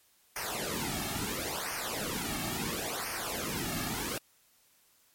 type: noise with flanger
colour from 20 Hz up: pink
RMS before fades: -35 dBFS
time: 0.36-4.18 s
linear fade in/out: 2 ms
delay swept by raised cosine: 0.26 to 2.06 ms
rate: 0.73 Hz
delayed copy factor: -0.85
effects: white hiss -66 dBFS RMS until 5.14 s + MP3 64 kbps